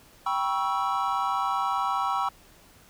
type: chord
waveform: triangle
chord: C# half-diminished seventh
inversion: second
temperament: equal with one note detuned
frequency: 784 / 970.2 / 1108.7 / 1318.5 Hz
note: G5 / B5 / C#6 / E6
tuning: 0 / -31 / 0 / 0 cents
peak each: -28 dBFS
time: 0.26-2.29 s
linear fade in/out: 5 ms
effects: pink hiss -55 dBFS RMS until 2.89 s